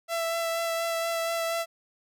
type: tone with vibrato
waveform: sawtooth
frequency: 666 Hz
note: E5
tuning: 18 cents sharp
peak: -23 dBFS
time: 0.08-1.66 s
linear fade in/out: 50 ms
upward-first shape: sine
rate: 4.2 Hz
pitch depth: 14 cents each way
effects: none